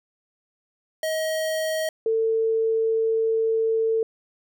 square / sine tone pair in turn, 633 / 447.6 Hz, D#5 / A4, +30 / +30 cents, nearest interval tritone, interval 600 cents, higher first, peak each -24 / -19 dBFS, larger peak second, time 1.03-1.89 / 2.06-4.03 s, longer second, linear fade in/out 2 ms, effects none

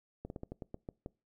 slowing click train, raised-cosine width 2 ms, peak -28 dBFS, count 9, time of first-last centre 0.25-1.061 s, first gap 51 ms, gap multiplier 1.19, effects noise-tail reverb RT60 0.3 s tail -24 dB re dry

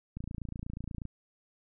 click train, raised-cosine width 5 ms, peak -26 dBFS, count 26, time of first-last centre 0.17-1.053 s, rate 28.3 Hz, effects none

